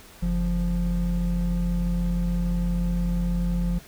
triangle tone pair together, 46.77 / 174 Hz, F#1 / F3, +19 / -6 cents, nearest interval octave + major seventh, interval 2275 cents, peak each -22 dBFS, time 0.22-3.79 s, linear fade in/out 10 ms, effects tanh soft clip ceiling -12 dBFS + pink hiss -48 dBFS RMS until 3.87 s

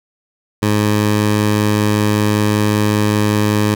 15% pulse tone, 105.2 Hz, G#2, 23 cents sharp, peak -6 dBFS, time 0.62-3.75 s, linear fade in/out 10 ms, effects none

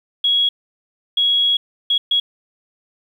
sine tone bursts at uneven times, 3325 Hz, G#7, 1 cent sharp, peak -13 dBFS, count 4, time 0.24-0.49 / 1.17-1.57 / 1.9-1.98 / 2.11-2.2 s, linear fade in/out 5 ms, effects 8-bit

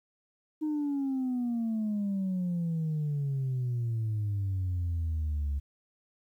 sine exponential sweep, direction down, 311.1 to 69.3 Hz, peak -26 dBFS, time 0.61-5.6 s, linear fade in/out 20 ms, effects tanh soft clip ceiling -26 dBFS + 11-bit

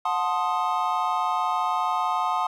triangle chord, F# diminished seventh, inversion none, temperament equal with one note detuned, 728.5 / 880 / 1046.5 / 1244.5 Hz, F#5 / A5 / C6 / Eb6, -27 / 0 / 0 / 0 cents, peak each -26 dBFS, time 0.05-2.47 s, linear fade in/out 5 ms, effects none

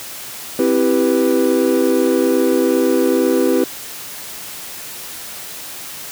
triangle chord, C major seventh, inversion none, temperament equal, 261.6 / 329.6 / 392 / 493.9 Hz, C4 / E4 / G4 / B4, 0 / 0 / 0 / 0 cents, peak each -16 dBFS, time 0.59-3.64 s, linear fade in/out 2 ms, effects white hiss -31 dBFS RMS until 6.11 s + high-pass 80 Hz 12 dB/octave

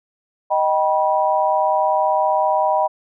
sine chord, Eb augmented, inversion none, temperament just, 622.3 / 777.8 / 972.3 Hz, Eb5 / G5 / B5, 0 / -14 / -27 cents, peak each -19 dBFS, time 0.5-2.88 s, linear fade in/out 20 ms, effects none

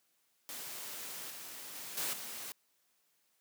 white noise with level steps, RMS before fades -44 / -47 / -45 / -36 / -44 dBFS, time 0.49-2.52 s, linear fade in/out 0 ms, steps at 1.3 / 1.75 / 1.97 / 2.13 s, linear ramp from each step 5 ms, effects white hiss -75 dBFS RMS until 3.4 s + high-pass 150 Hz 12 dB/octave

